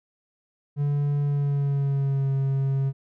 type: tone with pitch glide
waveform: triangle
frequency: 144.1 to 136.01 Hz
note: D3 to C#3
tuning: -33 to -33 cents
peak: -19 dBFS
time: 0.76-2.93 s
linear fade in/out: 50 ms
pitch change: -100 cents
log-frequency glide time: 1.22-2.32 s
effects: none